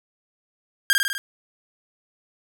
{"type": "tone with echo", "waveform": "sawtooth", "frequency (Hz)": 1611, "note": "G6", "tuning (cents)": 47, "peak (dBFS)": -10, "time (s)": [0.9, 0.93], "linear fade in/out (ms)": 0, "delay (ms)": 50, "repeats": 5, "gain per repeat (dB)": -3, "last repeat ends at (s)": 1.18, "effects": []}